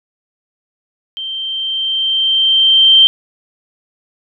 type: tone with level ramp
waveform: sine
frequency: 3136 Hz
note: G7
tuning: in tune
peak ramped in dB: -21 to -3 dBFS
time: 1.17-3.07 s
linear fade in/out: 0 ms
effects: none